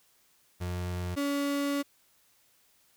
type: tone pair in turn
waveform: 35% pulse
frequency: 89.2 / 283.2 Hz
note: F2 / C#4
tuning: +37 / +37 cents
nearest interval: octave + minor sixth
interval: 2000 cents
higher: second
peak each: -30 / -26 dBFS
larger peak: second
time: 0.6-1.16 / 1.16-1.83 s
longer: second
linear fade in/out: 20 ms
effects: white hiss -66 dBFS RMS until 2.96 s